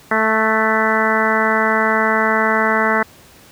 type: harmonic tone with a mistuned harmonic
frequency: 220 Hz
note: A3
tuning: in tune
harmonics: 1 / 2 / 3 / 4 / 5 / 6 / 7 / 8 / 9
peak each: -22 / -22 / -22 / -22 / -22 / -22 / -22 / -22 / -22 dBFS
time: 0.11-3.03 s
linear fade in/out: 5 ms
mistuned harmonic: 7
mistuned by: -22 cents
effects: pink hiss -45 dBFS RMS until 3.51 s + high-pass 60 Hz 12 dB/octave